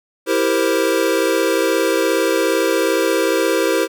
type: chord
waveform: square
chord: C dominant seventh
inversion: first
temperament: equal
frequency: 329.6 / 392 / 466.2 / 523.3 Hz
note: E4 / G4 / Bb4 / C5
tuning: 0 / 0 / 0 / 0 cents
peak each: -21 dBFS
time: 0.26-3.88 s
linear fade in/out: 50 ms
effects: none